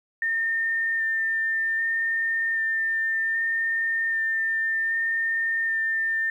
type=tone with vibrato; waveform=sine; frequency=1808 Hz; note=A6; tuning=47 cents sharp; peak=-22 dBFS; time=0.22-6.3 s; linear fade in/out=2 ms; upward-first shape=square; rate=0.64 Hz; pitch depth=9 cents each way; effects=10-bit